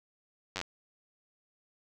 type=slowing click train; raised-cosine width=0.2 ms; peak=-17 dBFS; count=6; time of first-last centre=0.56-0.614 s; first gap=10 ms; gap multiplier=1.04; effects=none